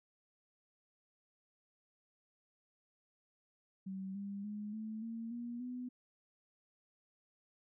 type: tone with pitch steps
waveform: sine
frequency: 191.3 / 199.88 / 208.9 / 218.2 / 228 / 238.3 / 248.9 Hz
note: G3 / G3 / G#3 / A3 / A#3 / A#3 / B3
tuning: -42 / +34 / +10 / -14 / -38 / +38 / +14 cents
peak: -40 dBFS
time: 3.86-5.89 s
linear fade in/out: 10 ms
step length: 290 ms
effects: none